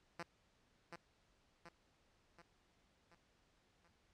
5% pulse tone with echo, 170.3 Hz, F3, 43 cents flat, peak -33 dBFS, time 0.19-0.23 s, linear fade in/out 5 ms, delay 730 ms, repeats 5, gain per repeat -5 dB, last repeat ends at 3.88 s, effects pink hiss -75 dBFS RMS until 4.13 s + low-pass 6000 Hz 12 dB/octave

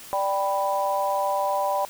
sine chord, G major, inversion second, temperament equal, 587.3 / 784 / 987.8 Hz, D5 / G5 / B5, 0 / 0 / 0 cents, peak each -26 dBFS, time 0.13-1.85 s, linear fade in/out 0 ms, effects white hiss -43 dBFS RMS until 1.89 s

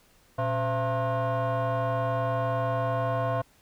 sine tone with frequency modulation, 277.2 Hz, C#4, in tune, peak -22 dBFS, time 0.38-3.42 s, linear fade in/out 10 ms, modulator 396 Hz, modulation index 2.1, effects tanh soft clip ceiling -23 dBFS + pink hiss -61 dBFS RMS until 3.61 s

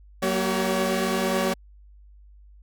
sawtooth tone cluster, 187.1 / 234.2 / 383.4 / 563 Hz, F#3 / A#3 / G4 / C#5, +20 / +8 / -38 / +27 cents, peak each -24 dBFS, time 0.22-1.54 s, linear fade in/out 10 ms, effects added 50 Hz sine -47 dBFS peak until 2.62 s

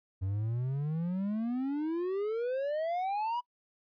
triangle exponential sweep, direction up, 92.5 to 987.8 Hz, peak -28 dBFS, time 0.21-3.41 s, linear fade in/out 20 ms, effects noise-tail reverb RT60 0.1 s tail -26 dB re dry + resampled to 11025 Hz

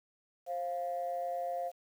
sine tone pair together, 530 / 698.2 Hz, C5 / F5, +22 / -1 cents, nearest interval perfect fourth, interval 477 cents, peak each -37 / -34 dBFS, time 0.46-1.72 s, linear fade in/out 50 ms, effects tanh soft clip ceiling -27 dBFS + 10-bit

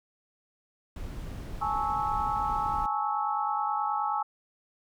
brown noise, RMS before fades -38 dBFS, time 0.96-2.86 s, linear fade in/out 2 ms
sine chord, A major seventh, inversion third, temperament equal with one note detuned, 830.6 / 880 / 1108.7 / 1304.1 Hz, G#5 / A5 / C#6 / E6, 0 / 0 / 0 / -19 cents, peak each -30 / -33 / -34 / -32 dBFS, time 1.61-4.23 s, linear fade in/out 10 ms
effects none

